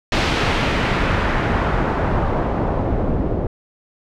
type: noise with low-pass filter sweep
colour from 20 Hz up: pink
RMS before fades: -19 dBFS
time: 0.12-3.47 s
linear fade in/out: 2 ms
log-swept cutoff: 3800 to 480 Hz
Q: 1
effects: none